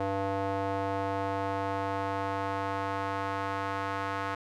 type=tone with band-pass filter sweep; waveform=square; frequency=98 Hz; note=G2; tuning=in tune; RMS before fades=-32 dBFS; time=0-4.35 s; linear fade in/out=5 ms; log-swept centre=670 to 1200 Hz; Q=1.5; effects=none